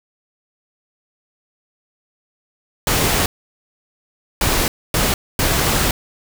pink noise bursts at uneven times, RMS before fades -17 dBFS, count 4, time 2.87-3.26 / 4.41-4.68 / 4.94-5.14 / 5.39-5.91 s, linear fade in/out 2 ms, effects none

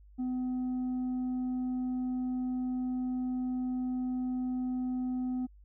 sine tone with tanh clipping, 253.1 Hz, B3, 43 cents sharp, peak -31 dBFS, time 0.18-5.47 s, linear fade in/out 20 ms, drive 3 dB, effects added 50 Hz sine -53 dBFS peak until 5.64 s

